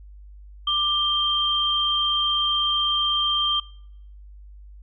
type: tone pair together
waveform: sine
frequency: 1185 / 3164 Hz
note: D6 / G7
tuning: +15 / +15 cents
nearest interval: octave + perfect fourth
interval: 1700 cents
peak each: -26 / -20 dBFS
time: 0.67-3.6 s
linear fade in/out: 5 ms
effects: noise-tail reverb RT60 0.7 s tail -24 dB re dry + added 50 Hz sine -41 dBFS peak until 4.82 s